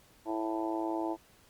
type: harmonic tone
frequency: 110 Hz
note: A2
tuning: in tune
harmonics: 3 / 4 / 5 / 6 / 7 / 8 / 9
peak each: -33 / -45 / -43 / -39 / -43 / -38 / -47 dBFS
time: 0.25-1.17 s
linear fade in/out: 50 ms
effects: pink hiss -62 dBFS RMS until 1.49 s + Opus 48 kbps